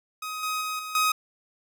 sawtooth tone with level steps, 1259 Hz, D#6, 20 cents sharp, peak -28 / -23 / -25 / -30 / -17 dBFS, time 0.22-1.12 s, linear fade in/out 5 ms, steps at 0.43 / 0.61 / 0.79 / 0.95 s, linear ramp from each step 2 ms, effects none

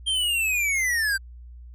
square linear sweep, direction down, 3192 to 1540 Hz, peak -22 dBFS, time 0.06-1.18 s, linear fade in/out 20 ms, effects added 60 Hz sine -40 dBFS peak until 1.74 s + resampled to 32000 Hz

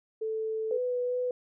sine tone, 440 Hz, A4, in tune, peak -29 dBFS, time 0.21-0.78 s, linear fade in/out 10 ms
sine tone with vibrato, 495.8 Hz, B4, 7 cents sharp, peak -27 dBFS, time 0.71-1.31 s, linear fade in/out 2 ms, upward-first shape sine, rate 2.5 Hz, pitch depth 11 cents each way
effects none

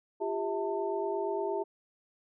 sine tone cluster, 351 / 399.6 / 651 / 894 Hz, F4 / G4 / E5 / A5, +9 / +33 / -22 / +27 cents, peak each -37 / -32 / -37 / -37 dBFS, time 0.2-1.64 s, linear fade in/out 20 ms, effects none

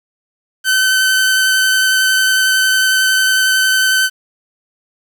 sawtooth tone with vibrato, 1529 Hz, G6, 44 cents flat, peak -7 dBFS, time 0.64-4.1 s, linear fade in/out 50 ms, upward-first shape sine, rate 11 Hz, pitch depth 10 cents each way, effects 7-bit

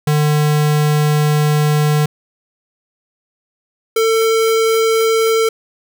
square tone pair in turn, 150 / 448.1 Hz, D3 / A4, +37 / +32 cents, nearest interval octave + perfect fifth, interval 1895 cents, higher second, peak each -12 dBFS, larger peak neither, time 0.07-2.06 / 3.96-5.49 s, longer first, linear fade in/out 5 ms, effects none

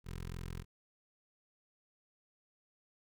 15% pulse tone with notch filter, 43.14 Hz, F1, 20 cents flat, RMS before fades -43 dBFS, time 0.04-0.65 s, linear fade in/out 50 ms, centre 650 Hz, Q 1.1, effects none

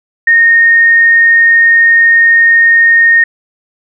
sine tone, 1846 Hz, A#6, 17 cents flat, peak -3 dBFS, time 0.27-3.24 s, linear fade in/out 5 ms, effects none

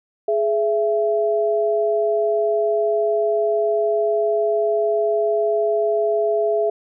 sine tone pair together, 420.4 / 667.3 Hz, G#4 / E5, +21 / +21 cents, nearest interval minor sixth, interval 800 cents, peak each -19 dBFS, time 0.28-6.7 s, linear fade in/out 5 ms, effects none

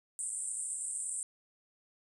pink band-pass noise, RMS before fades -38 dBFS, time 0.19-1.23 s, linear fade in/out 0 ms, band 8000 to 9200 Hz, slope 96 dB/octave, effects none

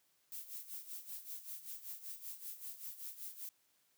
violet noise with tremolo, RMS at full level -45 dBFS, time 0.32-3.49 s, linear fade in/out 0 ms, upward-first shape sine, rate 5.2 Hz, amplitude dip 75%, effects white hiss -75 dBFS RMS until 3.97 s + high-pass 80 Hz 12 dB/octave

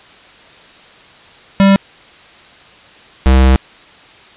square tone pair in turn, 196 / 65.41 Hz, G3 / C2, 0 / 0 cents, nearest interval octave + perfect fifth, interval 1900 cents, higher first, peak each -6 dBFS, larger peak neither, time 1.6-1.76 / 3.26-3.56 s, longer second, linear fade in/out 0 ms, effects white hiss -41 dBFS RMS until 4.36 s + resampled to 8000 Hz

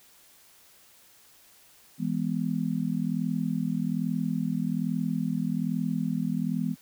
sine chord, E major, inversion none, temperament just, 164.81 / 206 / 247.2 Hz, E3 / G#3 / B3, 0 / -14 / +2 cents, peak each -30 dBFS, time 1.98-6.76 s, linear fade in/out 50 ms, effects white hiss -57 dBFS RMS until 6.81 s

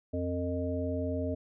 harmonic tone with a mistuned harmonic, 88 Hz, F2, 14 cents sharp, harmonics 1 / 3 / 5 / 7, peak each -34 / -34 / -38 / -36 dBFS, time 0.13-1.35 s, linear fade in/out 10 ms, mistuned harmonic 5, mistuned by +42 cents, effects none

